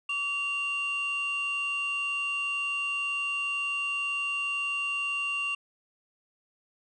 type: tone pair together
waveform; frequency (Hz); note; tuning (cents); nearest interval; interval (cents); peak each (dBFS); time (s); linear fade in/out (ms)
triangle; 1147 / 2771; D6 / F7; -41 / -14; octave + minor third; 1527; -34 / -26; 0.09-5.55; 5
effects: tanh soft clip ceiling -22 dBFS + resampled to 22050 Hz